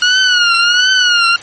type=tone with vibrato; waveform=20% pulse; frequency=1446 Hz; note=F#6; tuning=40 cents flat; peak=-3 dBFS; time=0.02-1.36 s; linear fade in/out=2 ms; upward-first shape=triangle; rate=1.4 Hz; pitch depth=100 cents each way; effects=white hiss -31 dBFS RMS until 1.42 s + MP3 32 kbps